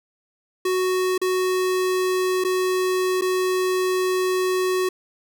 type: tone with dropouts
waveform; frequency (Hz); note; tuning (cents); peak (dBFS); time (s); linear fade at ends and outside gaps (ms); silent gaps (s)
square; 370; F#4; 0; -20; 0.65-4.89; 5; 1.179-1.215 / 2.44-2.447 / 3.212-3.219
effects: none